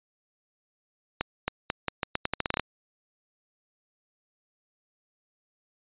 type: accelerating click train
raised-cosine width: 0.3 ms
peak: -10 dBFS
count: 14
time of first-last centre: 1.21-2.596 s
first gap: 270 ms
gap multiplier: 0.82
effects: resampled to 8000 Hz